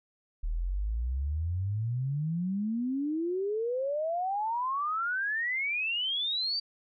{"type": "exponential sweep", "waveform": "sine", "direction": "up", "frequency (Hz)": [37.3, 4699], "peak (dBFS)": -28, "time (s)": [0.43, 6.6], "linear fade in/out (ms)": 10, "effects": []}